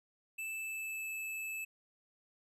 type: tone with pitch glide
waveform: square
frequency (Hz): 2637 to 2616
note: E7 to E7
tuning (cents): 0 to -14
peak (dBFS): -39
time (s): 0.38-1.65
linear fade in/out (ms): 10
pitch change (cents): -14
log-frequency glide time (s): 0.52-1.09
effects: none